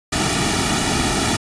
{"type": "noise with comb filter", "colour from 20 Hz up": "pink", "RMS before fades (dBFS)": -19, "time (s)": [0.12, 1.37], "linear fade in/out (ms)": 10, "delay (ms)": 1.9, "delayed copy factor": -0.75, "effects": ["resampled to 22050 Hz"]}